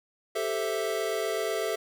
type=chord; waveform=square; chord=A minor seventh; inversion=third; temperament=equal; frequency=392 / 440 / 523.3 / 659.3 Hz; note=G4 / A4 / C5 / E5; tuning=0 / 0 / 0 / 0 cents; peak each=-35 / -32 / -38 / -33 dBFS; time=0.35-1.76 s; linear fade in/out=10 ms; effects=none